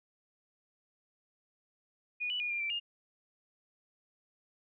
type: tone with pitch steps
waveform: sine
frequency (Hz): 2457 / 2960 / 2440 / 2392 / 2339 / 2831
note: D#7 / F#7 / D#7 / D7 / D7 / F7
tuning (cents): -22 / 0 / -34 / +31 / -8 / +23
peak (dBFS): -32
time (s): 2.2-2.8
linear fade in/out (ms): 20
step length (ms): 100
effects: none